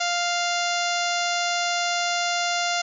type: harmonic tone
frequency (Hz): 698.5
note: F5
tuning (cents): 0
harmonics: 1 / 2 / 3 / 4 / 5 / 6 / 7 / 8 / 9 / 10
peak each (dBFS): -26 / -29 / -31 / -32 / -33 / -34 / -34 / -35 / -36 / -36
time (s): 0-2.82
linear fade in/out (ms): 10
effects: none